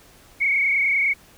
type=tone with frequency modulation; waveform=sine; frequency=2217 Hz; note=C#7; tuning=in tune; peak=-17 dBFS; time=0.4-1.14 s; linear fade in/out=20 ms; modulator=29.9 Hz; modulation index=2.4; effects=pink hiss -51 dBFS RMS until 1.37 s